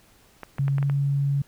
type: clicks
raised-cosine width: 0.5 ms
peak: -20 dBFS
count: 6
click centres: 0.433 / 0.584 / 0.681 / 0.783 / 0.828 / 0.898 s
type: tone with pitch glide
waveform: sine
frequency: 138.59 to 140.28 Hz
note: C#3 to C#3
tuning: 0 to +21 cents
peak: -20 dBFS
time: 0.59-1.42 s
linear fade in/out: 5 ms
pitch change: +21 cents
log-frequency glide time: 0.77-0.85 s
effects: pink hiss -57 dBFS RMS until 1.47 s